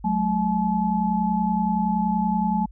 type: tone cluster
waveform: sine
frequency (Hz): 185.5 / 216.1 / 859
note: F#3 / A3 / A5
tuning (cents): +5 / -31 / -42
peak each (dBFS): -24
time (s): 0.04-2.66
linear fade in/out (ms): 10
effects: added 50 Hz sine -41 dBFS peak until 2.71 s